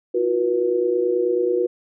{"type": "tone cluster", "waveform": "sine", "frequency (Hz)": [336.1, 365.3, 483.1], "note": ["E4", "F#4", "B4"], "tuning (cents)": [34, -22, -38], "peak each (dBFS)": [-27, -20, -21], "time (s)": [0.14, 1.67], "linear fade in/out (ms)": 10, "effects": []}